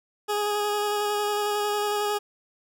20% pulse tone with vibrato, 415.3 Hz, G#4, in tune, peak -19 dBFS, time 0.28-2.19 s, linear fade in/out 20 ms, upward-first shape square, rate 11 Hz, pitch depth 11 cents each way, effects none

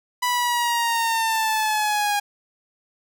sawtooth linear sweep, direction down, 990 to 816 Hz, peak -16 dBFS, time 0.22-2.2 s, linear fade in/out 10 ms, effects none

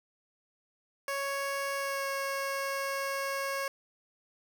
15% pulse tone with pitch glide, 554.4 to 548.7 Hz, C#5 to C#5, 0 to -18 cents, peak -25 dBFS, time 1.08-3.68 s, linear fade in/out 2 ms, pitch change -18 cents, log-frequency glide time 1.76-2.07 s, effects none

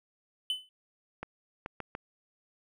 triangle tone with exponential decay, 3022 Hz, F#7, 36 cents sharp, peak -24 dBFS, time 0.5-0.69 s, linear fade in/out 1 ms, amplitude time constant 41 ms
clicks, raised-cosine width 0.5 ms, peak -22 dBFS, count 4, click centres 1.23 / 1.661 / 1.803 / 1.951 s
effects none

